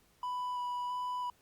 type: tone with vibrato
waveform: triangle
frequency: 987.8 Hz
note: B5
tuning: in tune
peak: -32 dBFS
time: 0.23-1.3 s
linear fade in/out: 2 ms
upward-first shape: square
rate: 1.5 Hz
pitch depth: 9 cents each way
effects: pink hiss -68 dBFS RMS until 1.41 s + Opus 48 kbps